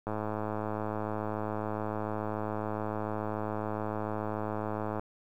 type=click train; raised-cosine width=1 ms; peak=-20 dBFS; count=528; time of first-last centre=0.07-4.995 s; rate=107 Hz; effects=10-bit